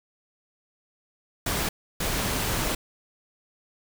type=noise bursts at uneven times; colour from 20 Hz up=pink; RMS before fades=-27 dBFS; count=2; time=1.46-1.69 / 2-2.75 s; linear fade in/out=5 ms; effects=none